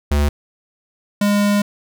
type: tone pair in turn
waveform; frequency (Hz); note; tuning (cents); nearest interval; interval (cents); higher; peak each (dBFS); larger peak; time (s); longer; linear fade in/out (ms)
square; 72.7 / 204.6; D2 / G#3; -17 / -26; octave + tritone; 1791; second; -14; neither; 0.11-0.29 / 1.21-1.62; second; 5
effects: none